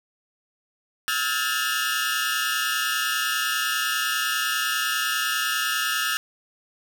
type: tone cluster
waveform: sawtooth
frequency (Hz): 1295 / 1415 / 1620 / 1755 / 2860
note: E6 / F6 / G#6 / A6 / F7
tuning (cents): -31 / +22 / -43 / -5 / +41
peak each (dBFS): -26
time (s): 1.08-6.17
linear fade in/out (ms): 0
effects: none